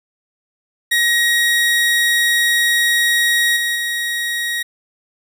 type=tone with level steps; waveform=30% pulse; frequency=1890 Hz; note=A#6; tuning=23 cents sharp; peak=-10 / -14 / -16 dBFS; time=0.91-4.63 s; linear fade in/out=10 ms; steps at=3.56 / 3.75 s; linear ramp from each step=10 ms; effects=none